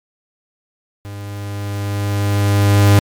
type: tone with level ramp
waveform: 45% pulse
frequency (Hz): 101.4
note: G#2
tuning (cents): -41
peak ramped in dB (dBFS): -28 to -6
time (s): 1.05-2.99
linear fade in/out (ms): 0
effects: MP3 96 kbps